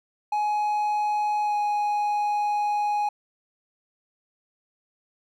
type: tone with pitch glide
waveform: triangle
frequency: 839 to 831.3 Hz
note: G#5 to G#5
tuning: +17 to +1 cents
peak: -20 dBFS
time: 0.32-3.09 s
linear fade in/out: 5 ms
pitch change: -16 cents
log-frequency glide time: 1.43-1.56 s
effects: none